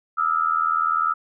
sine tone with amplitude modulation, 1300 Hz, E6, 24 cents flat, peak -14 dBFS, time 0.17-1.14 s, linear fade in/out 20 ms, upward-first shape sine, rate 80.1 Hz, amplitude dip 100%, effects none

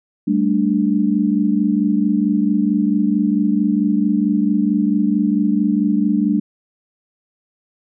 sine chord, G suspended second, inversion none, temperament just, 196 / 220.5 / 294 Hz, G3 / A3 / D4, 0 / +4 / +2 cents, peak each -18 dBFS, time 0.27-6.4 s, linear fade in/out 10 ms, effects none

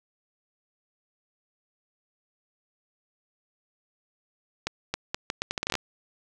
accelerating click train, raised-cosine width 0.2 ms, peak -10 dBFS, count 13, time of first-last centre 4.67-5.753 s, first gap 270 ms, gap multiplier 0.76, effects none

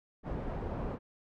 pink low-pass noise, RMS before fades -37 dBFS, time 0.23-0.99 s, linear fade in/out 50 ms, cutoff 840 Hz, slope 12 dB/octave, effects none

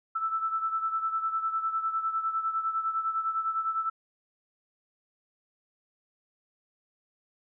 sine beating tone pair, 1318.5 / 1328.4 Hz, E6 / E6, 0 / +13 cents, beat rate 9.9 Hz, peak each -28 / -34 dBFS, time 0.15-3.9 s, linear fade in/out 10 ms, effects none

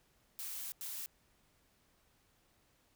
blue noise bursts at uneven times, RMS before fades -43 dBFS, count 2, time 0.39-0.72 / 0.81-1.06 s, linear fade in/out 0 ms, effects pink hiss -72 dBFS RMS until 2.95 s

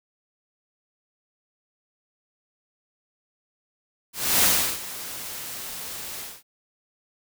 white noise with ADSR envelope, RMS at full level -18 dBFS, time 4.13-6.43 s, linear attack 300 ms, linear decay 350 ms, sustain -17 dB, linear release 220 ms, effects none

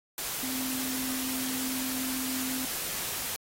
sine tone in noise, 259.8 Hz, C4, 12 cents flat, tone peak -36 dBFS, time 0.43-2.65 s, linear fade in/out 0 ms, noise white, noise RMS -34 dBFS, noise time 0.18-3.36 s, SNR -5 dB, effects AAC 48 kbps

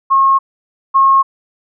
sine tone pair in turn, 1083 / 1083 Hz, C#6 / C#6, -41 / -41 cents, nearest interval unison, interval 0 cents, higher neither, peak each -7 / -6 dBFS, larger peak second, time 0.1-0.39 / 0.94-1.23 s, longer neither, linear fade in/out 20 ms, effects none

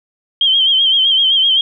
sine tone with vibrato, 3163 Hz, G7, 15 cents sharp, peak -9 dBFS, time 0.41-1.61 s, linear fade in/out 2 ms, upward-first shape sine, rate 7.8 Hz, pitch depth 62 cents each way, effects none

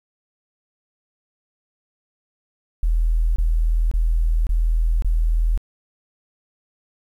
sine tone bursts, 40.67 Hz, E1, 23 cents flat, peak -15 dBFS, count 5, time 2.83-5.576 s, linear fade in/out 0 ms, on 530 ms, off 24 ms, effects 9-bit

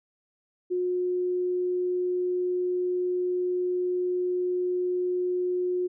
sine tone, 360.9 Hz, F#4, 43 cents flat, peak -24 dBFS, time 0.7-5.88 s, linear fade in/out 20 ms, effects none

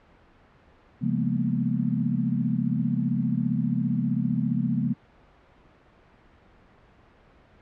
sine tone cluster, 134.2 / 170.9 / 205.1 / 227.9 / 243 Hz, C3 / F3 / G#3 / A#3 / B3, +44 / -37 / -21 / -39 / -28 cents, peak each -29 dBFS, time 1.01-4.94 s, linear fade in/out 20 ms, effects pink hiss -56 dBFS RMS until 7.61 s + low-pass 2000 Hz 12 dB/octave

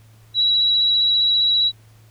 sine tone with vibrato, 3900 Hz, B7, 23 cents flat, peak -14 dBFS, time 0.34-1.72 s, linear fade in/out 50 ms, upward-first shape triangle, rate 15 Hz, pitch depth 17 cents each way, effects added 110 Hz sine -47 dBFS peak until 2.1 s + pink hiss -56 dBFS RMS until 2.1 s

